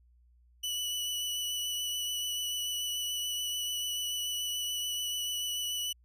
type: tone with vibrato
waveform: sawtooth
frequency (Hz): 2960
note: F#7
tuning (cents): 0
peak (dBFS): -29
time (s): 0.63-5.93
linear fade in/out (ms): 10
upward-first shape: triangle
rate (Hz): 6.9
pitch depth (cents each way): 17
effects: added 60 Hz sine -60 dBFS peak until 6.04 s